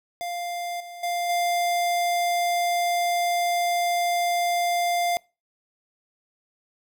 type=tone with level steps; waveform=square; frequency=698.5 Hz; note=F5; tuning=in tune; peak=-29 / -38 / -25 / -22 dBFS; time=0.21-5.17 s; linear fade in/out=0 ms; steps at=0.8 / 1.03 / 1.29 s; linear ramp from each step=5 ms; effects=noise-tail reverb RT60 0.3 s tail -25 dB re dry